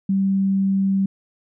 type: tone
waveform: sine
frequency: 194.2 Hz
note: G3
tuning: 16 cents flat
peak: -16 dBFS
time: 0.09-1.06 s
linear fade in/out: 5 ms
effects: none